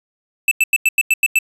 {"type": "tone bursts", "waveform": "square", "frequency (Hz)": 2637, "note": "E7", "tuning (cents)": 0, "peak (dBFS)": -11, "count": 8, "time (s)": [0.48, 1.388], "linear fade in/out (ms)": 2, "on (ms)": 33, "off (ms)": 92, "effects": ["resampled to 32000 Hz", "8-bit"]}